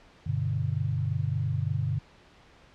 sine chord, G major, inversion none, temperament equal, 98 / 123.47 / 146.83 Hz, G2 / B2 / D3, 0 / 0 / 0 cents, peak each -30 dBFS, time 0.26-1.99 s, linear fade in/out 10 ms, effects pink hiss -56 dBFS RMS until 2.74 s + low-pass 4000 Hz 12 dB/octave

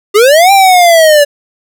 square linear two-way sweep, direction up then down, 392 to 798 to 570 Hz, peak -3 dBFS, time 0.14-1.25 s, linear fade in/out 20 ms, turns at 0.52 s, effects none

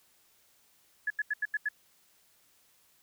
sine tone bursts, 1700 Hz, G#6, 40 cents sharp, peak -27 dBFS, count 6, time 1.07-1.688 s, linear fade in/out 5 ms, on 33 ms, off 84 ms, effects white hiss -66 dBFS RMS until 3.02 s

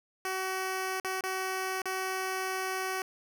10% pulse tone with dropouts, 377.2 Hz, F#4, 33 cents sharp, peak -23 dBFS, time 0.25-3.02 s, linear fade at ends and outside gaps 1 ms, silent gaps 1-1.047 / 1.208-1.237 / 1.818-1.856 s, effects none

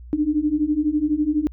sine beating tone pair, 293.7 / 305.7 Hz, D4 / D#4, 0 / -30 cents, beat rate 12 Hz, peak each -22 / -20 dBFS, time 0.13-1.47 s, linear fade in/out 0 ms, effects added 60 Hz sine -37 dBFS peak until 1.52 s

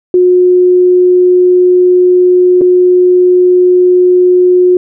sine tone with dropouts, 361.7 Hz, F#4, 39 cents flat, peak -3 dBFS, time 0.14-4.77 s, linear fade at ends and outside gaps 2 ms, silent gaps 2.611-2.616 s, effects none

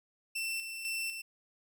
sawtooth tone with tremolo, 2684 Hz, E7, 31 cents sharp, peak -30 dBFS, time 0.35-1.22 s, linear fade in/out 10 ms, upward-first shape square, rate 2 Hz, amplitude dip 50%, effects none

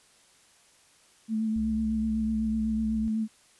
sine tone with vibrato, 220 Hz, A3, in tune, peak -25 dBFS, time 1.28-3.28 s, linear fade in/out 50 ms, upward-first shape sine, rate 8 Hz, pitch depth 24 cents each way
sine tone with pitch glide, 65 to 61.96 Hz, C2 to B1, -11 to +6 cents, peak -35 dBFS, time 1.56-3.08 s, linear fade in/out 0 ms, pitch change -83 cents, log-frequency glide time 1.76-2.51 s
effects white hiss -60 dBFS RMS until 3.59 s + resampled to 24000 Hz

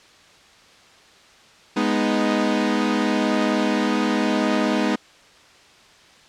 sawtooth chord, G# minor, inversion none, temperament equal, 207.7 / 246.9 / 311.1 Hz, G#3 / B3 / D#4, 0 / 0 / 0 cents, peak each -19 dBFS, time 1.76-4.96 s, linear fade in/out 10 ms, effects white hiss -50 dBFS RMS until 6.28 s + low-pass 5000 Hz 12 dB/octave

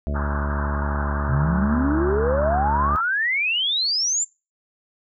harmonic tone, 71.9 Hz, D2, 36 cents flat, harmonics 1 / 2 / 3 / 4 / 5 / 6 / 7 / 8 / 9, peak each -23 / -32 / -31 / -38 / -39 / -44 / -45 / -41 / -36 dBFS, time 0.07-2.96 s, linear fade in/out 0 ms
white band-pass noise, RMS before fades -31 dBFS, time 0.14-3.02 s, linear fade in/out 20 ms, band 790 to 1600 Hz, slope 96 dB/octave
sine exponential sweep, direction up, 123.47 to 7459 Hz, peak -19 dBFS, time 1.28-4.25 s, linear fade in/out 20 ms
effects noise-tail reverb RT60 0.3 s tail -25 dB re dry

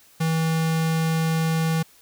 square tone with notch filter, 161.8 Hz, E3, 32 cents flat, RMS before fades -22 dBFS, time 0.2-1.83 s, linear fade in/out 10 ms, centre 360 Hz, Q 1.4, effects white hiss -54 dBFS RMS until 2.01 s

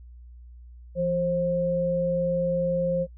sine tone pair together, 169.6 / 531.3 Hz, E3 / C5, +50 / +26 cents, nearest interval octave + minor sixth, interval 1976 cents, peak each -28 / -23 dBFS, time 0.95-3.07 s, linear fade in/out 50 ms, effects noise-tail reverb RT60 0.1 s tail -24 dB re dry + added 60 Hz sine -43 dBFS peak until 3.17 s

